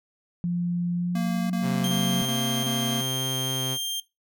sine tone with pitch glide, 174.61 to 182.45 Hz, F3 to F#3, 0 to -24 cents, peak -23 dBFS, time 0.44-2.22 s, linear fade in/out 0 ms, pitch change +76 cents, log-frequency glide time 0.96-1.52 s
square tone bursts, 230.6 Hz, A#3, 19 cents flat, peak -28 dBFS, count 5, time 1.15-3.012 s, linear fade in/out 5 ms, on 350 ms, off 28 ms
sawtooth tone with vibrato, 130.81 Hz, C3, in tune, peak -25 dBFS, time 1.61-3.78 s, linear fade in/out 50 ms, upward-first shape sine, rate 3.8 Hz, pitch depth 8 cents each way
sawtooth tone, 3184 Hz, G7, 26 cents sharp, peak -24 dBFS, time 1.84-4 s, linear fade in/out 2 ms
effects noise-tail reverb RT60 0.2 s tail -18 dB re dry

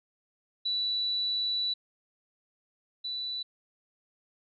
sine tone pair in turn, 3951 / 3967 Hz, B7 / B7, 0 / +7 cents, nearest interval unison, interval 7 cents, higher second, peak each -27 / -32 dBFS, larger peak first, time 0.65-1.74 / 3.04-3.43 s, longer first, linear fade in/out 10 ms, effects none

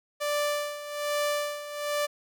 sawtooth tone with tremolo, 587.3 Hz, D5, in tune, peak -21 dBFS, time 0.2-2.07 s, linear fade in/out 20 ms, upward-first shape sine, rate 1.2 Hz, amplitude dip 75%, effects none

